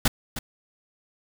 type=noise with echo; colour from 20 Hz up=pink; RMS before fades=-19 dBFS; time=0.05-0.08 s; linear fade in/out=5 ms; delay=310 ms; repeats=1; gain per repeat=-12 dB; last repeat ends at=0.39 s; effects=none